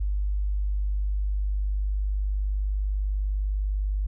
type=tone; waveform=sine; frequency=49.93 Hz; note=G1; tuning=33 cents sharp; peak=-23 dBFS; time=0-4.07 s; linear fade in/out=10 ms; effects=none